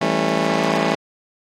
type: chord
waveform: 15% pulse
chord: A dominant seventh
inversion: second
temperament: just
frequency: 165 / 198 / 220 / 275 Hz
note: E3 / G3 / A3 / C#4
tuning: +2 / +18 / 0 / -14 cents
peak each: -17 dBFS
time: 0.01-0.95 s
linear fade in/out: 5 ms
effects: low-pass 5000 Hz 12 dB/octave + AAC 48 kbps

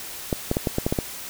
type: clicks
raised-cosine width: 2 ms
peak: -8 dBFS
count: 8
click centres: 0.328 / 0.514 / 0.569 / 0.672 / 0.784 / 0.865 / 0.925 / 0.988 s
effects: white hiss -36 dBFS RMS until 1.29 s

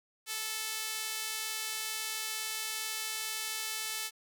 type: tone with high-pass filter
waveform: sawtooth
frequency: 437.8 Hz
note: A4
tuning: 9 cents flat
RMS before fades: -37 dBFS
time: 0.26-4.11 s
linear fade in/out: 50 ms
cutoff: 2700 Hz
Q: 0.57
effects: none

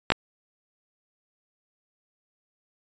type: clicks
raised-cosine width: 0.3 ms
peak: -3 dBFS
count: 2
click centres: 0.103 / 0.12 s
effects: resampled to 16000 Hz

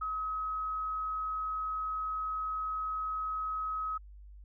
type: tone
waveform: sine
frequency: 1275 Hz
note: D#6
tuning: 42 cents sharp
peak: -32 dBFS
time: 0.01-3.98 s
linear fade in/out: 10 ms
effects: added 50 Hz sine -48 dBFS peak until 4.44 s

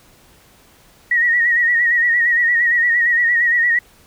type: tone with vibrato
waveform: sine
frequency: 1897 Hz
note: A#6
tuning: 30 cents sharp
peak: -12 dBFS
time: 1.11-3.79 s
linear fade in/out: 5 ms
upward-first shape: sine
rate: 8.7 Hz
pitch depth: 55 cents each way
effects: pink hiss -50 dBFS RMS until 4.06 s

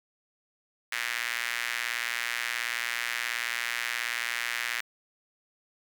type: tone with high-pass filter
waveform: sawtooth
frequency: 118.6 Hz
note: A#2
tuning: 30 cents sharp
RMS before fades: -32 dBFS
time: 0.92-4.81 s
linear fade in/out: 5 ms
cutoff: 1900 Hz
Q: 2.7
effects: none

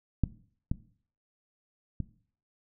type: clicks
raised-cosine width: 5 ms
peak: -12 / -16 / -20 dBFS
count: 3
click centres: 0.237 / 0.715 / 2.003 s
effects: noise-tail reverb RT60 0.5 s tail -17 dB re dry

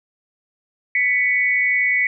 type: tone pair together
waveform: sine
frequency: 1987 / 2230 Hz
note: B6 / C#7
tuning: +10 / +10 cents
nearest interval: major second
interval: 200 cents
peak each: -18 dBFS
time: 0.95-2.07 s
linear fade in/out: 2 ms
effects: none

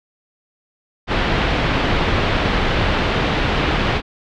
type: low-pass noise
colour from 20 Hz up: pink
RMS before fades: -18 dBFS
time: 1.07-4.02 s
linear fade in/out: 50 ms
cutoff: 3600 Hz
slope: 24 dB/octave
effects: none

